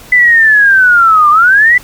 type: linear two-way sweep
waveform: sine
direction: down then up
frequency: 2011 to 1174.7 to 2011 Hz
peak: -3 dBFS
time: 0.12-1.78 s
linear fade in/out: 5 ms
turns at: 1.3 s
effects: pink hiss -35 dBFS RMS until 1.83 s